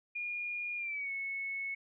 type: tone with pitch glide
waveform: sine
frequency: 2428 to 2201 Hz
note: D#7 to C#7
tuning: -43 to -13 cents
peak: -35 dBFS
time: 0.15-1.75 s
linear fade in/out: 10 ms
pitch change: -170 cents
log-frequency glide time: 0.77-1.11 s
effects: none